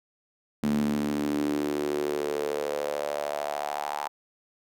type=tone with high-pass filter sweep; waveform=sawtooth; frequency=73.42 Hz; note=D2; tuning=in tune; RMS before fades=-29 dBFS; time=0.63-4.08 s; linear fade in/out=0 ms; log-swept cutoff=210 to 860 Hz; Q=5.4; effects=none